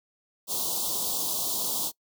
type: band-stop noise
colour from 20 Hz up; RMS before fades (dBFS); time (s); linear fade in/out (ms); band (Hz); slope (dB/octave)
white; -29; 0.47-1.92; 50; 1100 to 3300; 48
effects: noise-tail reverb RT60 0.1 s tail -22 dB re dry + high-pass 150 Hz 12 dB/octave